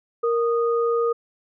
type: tone pair together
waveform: sine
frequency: 466.2 / 1235.7 Hz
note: A#4 / D#6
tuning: 0 / -12 cents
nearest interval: octave + perfect fourth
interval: 1688 cents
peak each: -19 / -26 dBFS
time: 0.23-1.13 s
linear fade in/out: 10 ms
effects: none